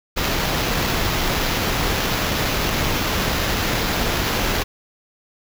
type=noise with sample-and-hold; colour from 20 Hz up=pink; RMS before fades=-21 dBFS; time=0.16-4.64 s; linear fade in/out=20 ms; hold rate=8820 Hz; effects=none